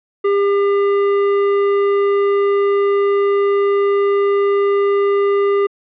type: tone with hard clipping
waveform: sine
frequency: 401.1 Hz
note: G4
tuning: 40 cents sharp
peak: -14 dBFS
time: 0.24-5.67 s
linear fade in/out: 10 ms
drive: 13 dB
effects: low-pass 2000 Hz 12 dB/octave